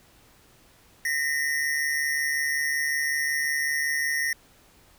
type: tone pair together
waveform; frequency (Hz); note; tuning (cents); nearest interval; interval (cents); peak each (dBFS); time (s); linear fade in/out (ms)
square; 1849.6 / 1995; A#6 / B6; -14 / +17; minor second; 131; -26 / -30; 1.05-4.33; 2
effects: pink hiss -57 dBFS RMS until 4.98 s